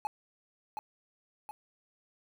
triangle tone with echo, 850 Hz, G#5, 40 cents sharp, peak -28 dBFS, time 0.05-0.07 s, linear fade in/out 0 ms, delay 720 ms, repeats 2, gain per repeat -5 dB, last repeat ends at 1.51 s, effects 9-bit

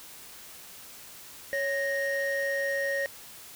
triangle tone pair together, 554.4 / 1864.8 Hz, C#5 / A#6, 0 / 0 cents, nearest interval octave + major sixth, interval 2100 cents, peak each -27 dBFS, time 1.53-3.06 s, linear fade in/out 0 ms, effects tanh soft clip ceiling -19 dBFS + white hiss -47 dBFS RMS until 3.55 s

